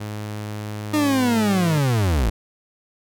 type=tone; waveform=sawtooth; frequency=105.5 Hz; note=G#2; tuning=28 cents sharp; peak=-24 dBFS; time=0-1.79 s; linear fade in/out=10 ms
type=linear sweep; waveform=40% pulse; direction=down; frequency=308.5 to 48.71 Hz; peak=-16 dBFS; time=0.93-2.3 s; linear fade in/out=10 ms
effects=none